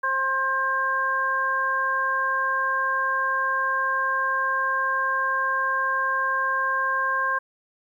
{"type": "harmonic tone", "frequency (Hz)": 531, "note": "C5", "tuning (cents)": 25, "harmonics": [1, 2, 3], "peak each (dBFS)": [-34, -24, -24], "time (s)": [0.03, 7.39], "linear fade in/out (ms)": 10, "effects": ["10-bit"]}